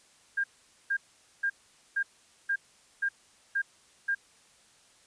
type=tone bursts; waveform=sine; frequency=1606 Hz; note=G6; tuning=41 cents sharp; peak=-25 dBFS; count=8; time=0.37-4.15 s; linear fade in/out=10 ms; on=70 ms; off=460 ms; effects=white hiss -61 dBFS RMS until 5.06 s + resampled to 22050 Hz